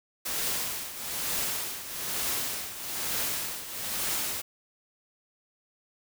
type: noise with tremolo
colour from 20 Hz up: white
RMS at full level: -29 dBFS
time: 0.25-4.42 s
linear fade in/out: 10 ms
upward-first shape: triangle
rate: 1.1 Hz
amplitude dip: 75%
effects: none